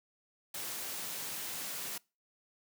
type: high-pass noise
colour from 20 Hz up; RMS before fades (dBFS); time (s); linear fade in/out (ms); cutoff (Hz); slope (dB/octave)
white; -40; 0.54-1.98; 5; 110; 48
effects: noise-tail reverb RT60 0.3 s tail -25 dB re dry